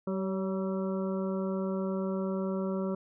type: harmonic tone with a mistuned harmonic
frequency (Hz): 191.6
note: G3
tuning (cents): -39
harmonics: 1 / 2 / 3 / 5 / 6 / 7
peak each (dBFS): -31 / -35 / -37 / -46 / -47 / -47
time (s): 0.07-2.95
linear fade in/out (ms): 5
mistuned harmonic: 3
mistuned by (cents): -32
effects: none